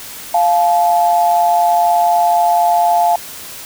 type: tone pair together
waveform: sine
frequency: 698.5 / 862.6 Hz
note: F5 / A5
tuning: 0 / -35 cents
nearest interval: major third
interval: 365 cents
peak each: -11 / -14 dBFS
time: 0.34-3.16 s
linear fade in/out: 5 ms
effects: white hiss -31 dBFS RMS until 3.65 s